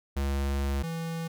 square tone pair in turn, 69.3 / 164.82 Hz, C#2 / E3, 0 / 0 cents, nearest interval octave + minor third, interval 1500 cents, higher second, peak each -27 / -32 dBFS, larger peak first, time 0.16-0.83 / 0.83-1.28 s, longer first, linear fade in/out 10 ms, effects none

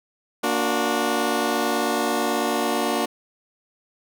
15% pulse chord, Bb augmented, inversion none, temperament just, 233.1 / 291.4 / 364.2 Hz, Bb3 / D4 / F#4, 0 / -13 / -27 cents, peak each -19 dBFS, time 0.43-3.06 s, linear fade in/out 10 ms, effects none

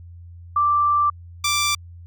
sine / 10% pulse tone pair in turn, 1174.7 / 1174.7 Hz, D6 / D6, 0 / 0 cents, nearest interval unison, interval 0 cents, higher neither, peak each -15 / -10 dBFS, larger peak second, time 0.56-1.1 / 1.44-1.75 s, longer first, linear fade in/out 5 ms, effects added 86 Hz sine -38 dBFS peak until 2.06 s

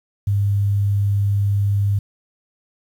sine tone, 100.8 Hz, G2, 49 cents sharp, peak -15 dBFS, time 0.27-1.99 s, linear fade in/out 5 ms, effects 8-bit

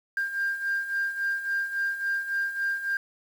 sine beating tone pair, 1594 / 1597.6 Hz, G6 / G6, +28 / +32 cents, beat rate 3.6 Hz, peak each -31 / -26 dBFS, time 0.17-2.97 s, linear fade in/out 2 ms, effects tanh soft clip ceiling -21 dBFS + 8-bit

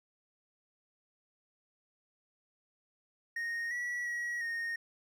triangle tone with pitch steps, 1859 / 1939 / 1913 / 1851 Hz, A#6 / B6 / A#6 / A#6, -5 / -32 / +44 / -13 cents, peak -32 dBFS, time 3.36-4.76 s, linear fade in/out 5 ms, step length 350 ms, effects none

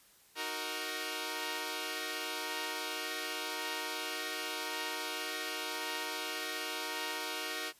5% pulse chord, D# minor, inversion none, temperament equal, 311.1 / 370 / 466.2 Hz, D#4 / F#4 / A#4, 0 / 0 / 0 cents, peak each -30 / -30 / -28 dBFS, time 0.35-7.73 s, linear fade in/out 50 ms, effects white hiss -63 dBFS RMS until 7.79 s + resampled to 32000 Hz

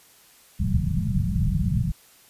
white low-pass noise, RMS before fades -23 dBFS, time 0.59-1.92 s, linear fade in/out 10 ms, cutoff 200 Hz, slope 96 dB/octave, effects white hiss -54 dBFS RMS until 2.29 s + resampled to 32000 Hz

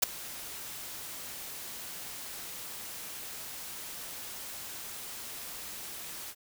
white noise with ADSR envelope, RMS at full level -21 dBFS, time 0.02-6.35 s, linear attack 13 ms, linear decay 8 ms, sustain -21 dB, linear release 52 ms, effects none

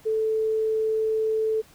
sine tone, 438.8 Hz, A4, 5 cents flat, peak -21 dBFS, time 0.05-1.62 s, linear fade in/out 20 ms, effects pink hiss -54 dBFS RMS until 1.74 s

